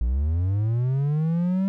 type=linear sweep; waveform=triangle; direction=up; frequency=55 to 196.2 Hz; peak=-18 dBFS; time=0.01-1.68 s; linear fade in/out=0 ms; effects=none